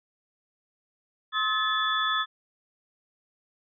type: tone cluster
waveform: sine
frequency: 1057 / 1282 / 1735 / 3453 Hz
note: C6 / E6 / A6 / A7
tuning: +17 / -49 / -25 / -33 cents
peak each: -34 / -27 / -29 / -29 dBFS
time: 1.32-2.26 s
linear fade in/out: 50 ms
effects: none